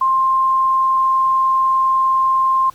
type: tone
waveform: sine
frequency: 1055 Hz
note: C6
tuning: 14 cents sharp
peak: -12 dBFS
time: 0.01-2.7 s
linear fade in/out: 5 ms
effects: pink hiss -48 dBFS RMS until 2.74 s + Opus 48 kbps